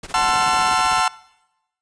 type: noise with tremolo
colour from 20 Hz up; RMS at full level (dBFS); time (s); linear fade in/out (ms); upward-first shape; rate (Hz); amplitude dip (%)
pink; -32; 0.03-1.02; 5; sine; 16; 90
type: chord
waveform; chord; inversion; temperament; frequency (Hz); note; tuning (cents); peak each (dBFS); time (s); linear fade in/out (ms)
40% pulse; F# half-diminished seventh; none; equal with one note detuned; 740 / 880 / 1046.5 / 1348.5; F#5 / A5 / C6 / E6; 0 / 0 / 0 / +39; -21 / -20 / -22 / -20; 0.14-1.08; 2
type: band-pass noise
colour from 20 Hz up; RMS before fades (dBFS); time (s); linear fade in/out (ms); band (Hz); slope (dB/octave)
pink; -37; 0.17-0.74; 5; 160 to 1200; 24
effects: noise-tail reverb RT60 0.9 s tail -21 dB re dry + resampled to 22050 Hz